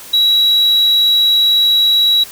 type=tone; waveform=sine; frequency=3886 Hz; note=B7; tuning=29 cents flat; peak=-6 dBFS; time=0.13-2.24 s; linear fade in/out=10 ms; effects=tanh soft clip ceiling -7 dBFS + white hiss -34 dBFS RMS until 2.31 s